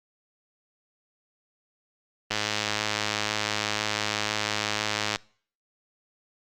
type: click train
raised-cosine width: 0.2 ms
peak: -8 dBFS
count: 303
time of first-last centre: 2.31-5.159 s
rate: 106 Hz
effects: noise-tail reverb RT60 0.5 s tail -24 dB re dry + Opus 24 kbps